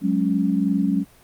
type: chord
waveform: sine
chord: F# suspended second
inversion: none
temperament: equal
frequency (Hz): 185 / 207.7 / 277.2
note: F#3 / G#3 / C#4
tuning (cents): 0 / 0 / 0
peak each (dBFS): -22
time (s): 0.01-1.05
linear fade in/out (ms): 50
effects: pink hiss -52 dBFS RMS until 1.23 s + Opus 32 kbps